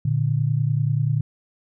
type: tone pair together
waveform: sine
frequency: 116.52 / 146.8 Hz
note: A#2 / D3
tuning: 0 / 0 cents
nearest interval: major third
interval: 400 cents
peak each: -21 dBFS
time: 0.05-1.21 s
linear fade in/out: 5 ms
effects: none